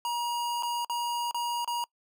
square tone with dropouts, 952 Hz, A#5, 36 cents sharp, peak -29 dBFS, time 0.05-1.84 s, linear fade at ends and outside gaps 1 ms, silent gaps 0.625-0.632 / 0.847-0.897 / 1.311-1.345 / 1.646-1.676 s, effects noise-tail reverb RT60 0.1 s tail -25 dB re dry

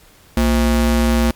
square ring-modulated tone, 146 Hz, D3, 10 cents flat, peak -10 dBFS, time 0.37-1.31 s, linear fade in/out 2 ms, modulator 84.3 Hz, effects pink hiss -48 dBFS RMS until 1.35 s + MP3 96 kbps

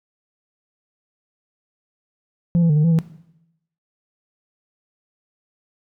sine tone with pitch steps, 171.8 / 166.9 / 149.7 / 152 / 167.3 / 162 Hz, F3 / E3 / D3 / D#3 / E3 / E3, -28 / +22 / +33 / -40 / +26 / -30 cents, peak -10 dBFS, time 2.55-2.988 s, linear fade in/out 0 ms, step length 73 ms, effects noise-tail reverb RT60 0.8 s tail -18 dB re dry + tanh soft clip ceiling -12 dBFS

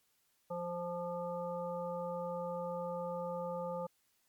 harmonic tone with a mistuned harmonic, 174.61 Hz, F3, in tune, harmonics 1 / 3 / 5 / 7, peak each -44 / -38 / -44 / -47 dBFS, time 0.5-3.87 s, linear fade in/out 10 ms, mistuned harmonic 7, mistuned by -16 cents, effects white hiss -75 dBFS RMS until 4.28 s + MP3 96 kbps

